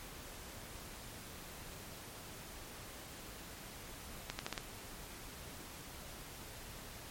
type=accelerating click train; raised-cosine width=0.2 ms; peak=-20 dBFS; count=5; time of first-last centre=4.3-4.578 s; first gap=90 ms; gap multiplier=0.83; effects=pink hiss -50 dBFS RMS until 7.1 s + MP3 64 kbps